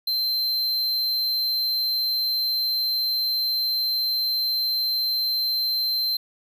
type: tone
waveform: square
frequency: 4113 Hz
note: C8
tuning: 30 cents flat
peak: -22 dBFS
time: 0.07-6.17 s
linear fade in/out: 5 ms
effects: none